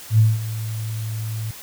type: tone with ADSR envelope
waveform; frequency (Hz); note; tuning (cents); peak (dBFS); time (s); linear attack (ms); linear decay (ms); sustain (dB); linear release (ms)
sine; 110; A2; 0; -9; 0.1-1.51; 86; 200; -15; 3
effects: white hiss -39 dBFS RMS until 1.62 s